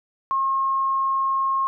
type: tone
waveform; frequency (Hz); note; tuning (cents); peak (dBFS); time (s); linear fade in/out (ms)
sine; 1077; C6; +50; -19; 0.31-1.67; 0
effects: none